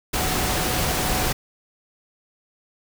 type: tone in noise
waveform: sine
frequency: 740 Hz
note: F#5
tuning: in tune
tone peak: -32 dBFS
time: 0.13-1.33 s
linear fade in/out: 10 ms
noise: pink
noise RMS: -23 dBFS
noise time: 0.13-1.33 s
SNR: -12 dB
effects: none